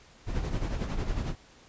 brown noise with tremolo, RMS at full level -28 dBFS, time 0.26-1.36 s, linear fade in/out 50 ms, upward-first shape sine, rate 11 Hz, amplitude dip 55%, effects pink hiss -56 dBFS RMS until 1.68 s + resampled to 16000 Hz

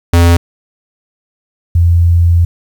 square / sine tone pair in turn, 85.5 / 85.5 Hz, F2 / F2, -36 / -36 cents, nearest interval unison, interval 0 cents, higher neither, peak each -5 dBFS, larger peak neither, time 0.13-0.37 / 1.75-2.45 s, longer second, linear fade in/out 5 ms, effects 7-bit

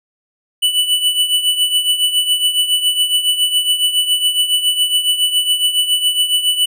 square tone with tremolo, 2972 Hz, F#7, 7 cents sharp, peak -10 dBFS, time 0.62-6.66 s, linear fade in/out 10 ms, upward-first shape triangle, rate 7.2 Hz, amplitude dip 75%, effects none

